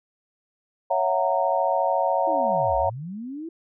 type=chord; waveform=sine; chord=F# dominant seventh; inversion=second; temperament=just; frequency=555 / 666 / 740 / 925 Hz; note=C#5 / E5 / F#5 / A#5; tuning=+2 / +18 / 0 / -14 cents; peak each=-25 dBFS; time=0.9-2.9 s; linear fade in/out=10 ms
type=linear two-way sweep; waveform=sine; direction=down then up; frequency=339.2 to 54 to 339.2 Hz; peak=-31 dBFS; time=2.27-3.49 s; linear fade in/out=5 ms; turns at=2.77 s
effects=none